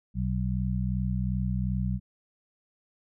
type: harmonic tone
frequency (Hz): 62.7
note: B1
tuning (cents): +27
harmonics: 1 / 2 / 3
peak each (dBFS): -30 / -30 / -30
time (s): 0.14-2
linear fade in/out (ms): 50
effects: none

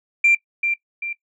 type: tone with echo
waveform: sine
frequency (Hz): 2367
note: D7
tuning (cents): +13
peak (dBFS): -10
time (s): 0.24-0.35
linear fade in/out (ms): 5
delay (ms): 390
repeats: 2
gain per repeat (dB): -7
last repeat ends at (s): 1.13
effects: noise-tail reverb RT60 0.1 s tail -21 dB re dry + tanh soft clip ceiling -7 dBFS

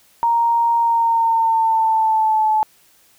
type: tone with pitch glide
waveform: sine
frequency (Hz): 932.3 to 864.9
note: A#5 to A5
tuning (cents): 0 to -30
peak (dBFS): -13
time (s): 0.23-2.63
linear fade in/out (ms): 0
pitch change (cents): -130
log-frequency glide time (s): 0.78-2.5
effects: white hiss -54 dBFS RMS until 3.18 s

